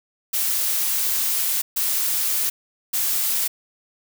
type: noise bursts at uneven times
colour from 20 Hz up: blue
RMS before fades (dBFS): -22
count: 3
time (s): 0.33-1.62 / 1.76-2.5 / 2.93-3.48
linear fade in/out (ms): 10
effects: none